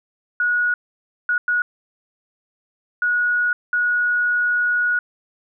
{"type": "tone bursts at uneven times", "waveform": "sine", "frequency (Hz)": 1456, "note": "F#6", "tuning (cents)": -28, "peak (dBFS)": -16, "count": 5, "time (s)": [[0.4, 0.74], [1.29, 1.38], [1.48, 1.62], [3.02, 3.53], [3.73, 4.99]], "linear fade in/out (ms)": 2, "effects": []}